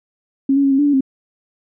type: tone with pitch steps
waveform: sine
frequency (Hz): 271.9 / 279.7 / 274.7 / 270 / 290.7 / 287.3 / 266.8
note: C#4 / C#4 / C#4 / C#4 / D4 / D4 / C4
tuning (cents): -33 / +16 / -16 / -45 / -18 / -38 / +34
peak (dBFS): -11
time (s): 0.49-1.008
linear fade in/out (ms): 5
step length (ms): 74
effects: none